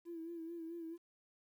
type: tone with vibrato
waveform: triangle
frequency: 333.2 Hz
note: E4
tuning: 19 cents sharp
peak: -39 dBFS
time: 0.05-0.98 s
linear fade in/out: 50 ms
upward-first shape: sine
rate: 4.6 Hz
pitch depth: 52 cents each way
effects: tanh soft clip ceiling -41 dBFS + 12-bit